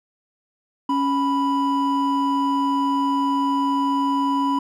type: tone pair together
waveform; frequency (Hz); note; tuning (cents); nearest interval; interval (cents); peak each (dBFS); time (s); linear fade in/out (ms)
triangle; 277.5 / 987.8; C#4 / B5; +2 / 0; octave + minor seventh; 2198; -19; 0.89-4.59; 5
effects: none